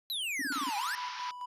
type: exponential two-way sweep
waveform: square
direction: down then up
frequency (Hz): 4101 to 784 to 1871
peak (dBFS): -33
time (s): 0.1-0.95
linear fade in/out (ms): 0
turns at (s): 0.77
type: tone bursts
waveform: sine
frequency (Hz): 277.2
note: C#4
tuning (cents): 0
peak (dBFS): -35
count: 6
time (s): 0.39-0.694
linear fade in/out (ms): 5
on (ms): 29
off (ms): 26
type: band-pass noise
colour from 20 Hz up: pink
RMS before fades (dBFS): -43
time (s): 0.52-1.31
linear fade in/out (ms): 0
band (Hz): 850 to 5900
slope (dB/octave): 96
type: tone with tremolo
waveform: triangle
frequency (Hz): 987.8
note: B5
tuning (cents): 0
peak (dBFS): -34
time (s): 0.76-1.46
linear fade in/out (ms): 10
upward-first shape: square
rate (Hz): 4.6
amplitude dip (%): 50
effects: resampled to 32000 Hz